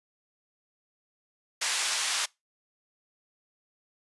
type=band-pass noise; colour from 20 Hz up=white; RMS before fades=-29 dBFS; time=1.61-2.26 s; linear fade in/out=10 ms; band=980 to 7300 Hz; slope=12 dB/octave; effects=noise-tail reverb RT60 0.2 s tail -23 dB re dry + resampled to 24000 Hz